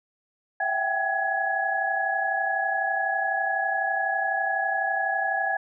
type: tone cluster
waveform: sine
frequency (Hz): 664 / 768 / 800 / 1678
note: E5 / G5 / G5 / G#6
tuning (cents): +12 / -36 / +35 / +17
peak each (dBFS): -32 / -28 / -31 / -26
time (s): 0.6-5.57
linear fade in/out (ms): 5
effects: none